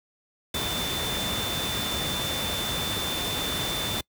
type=tone in noise; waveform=sine; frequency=3542 Hz; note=A7; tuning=11 cents sharp; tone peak=-30 dBFS; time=0.54-4.01 s; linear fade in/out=5 ms; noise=pink; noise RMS=-30 dBFS; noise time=0.54-4.01 s; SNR=-3 dB; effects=noise-tail reverb RT60 0.1 s tail -25 dB re dry + high-pass 60 Hz 12 dB/octave